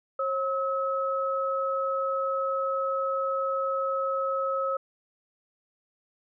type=tone pair together; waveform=sine; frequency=540 / 1287.8 Hz; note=C#5 / E6; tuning=-45 / -41 cents; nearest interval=octave + minor third; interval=1504 cents; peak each=-28 dBFS; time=0.19-4.77 s; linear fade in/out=5 ms; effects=none